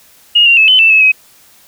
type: tone with pitch steps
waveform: sine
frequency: 2861 / 2767 / 2603 / 3038 / 2657 / 2591 / 2539 Hz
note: F7 / F7 / E7 / F#7 / E7 / E7 / D#7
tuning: +41 / -17 / -22 / +45 / +13 / -30 / +34 cents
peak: -4 dBFS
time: 0.35-1.12 s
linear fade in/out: 10 ms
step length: 110 ms
effects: white hiss -45 dBFS RMS until 1.67 s